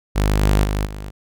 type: tone with level steps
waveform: sawtooth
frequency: 50.9 Hz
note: G#1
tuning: 34 cents flat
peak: -11 / -9 / -15 / -25 dBFS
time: 0.15-1.11 s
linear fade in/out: 20 ms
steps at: 0.43 / 0.64 / 0.86 s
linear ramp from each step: 2 ms
effects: none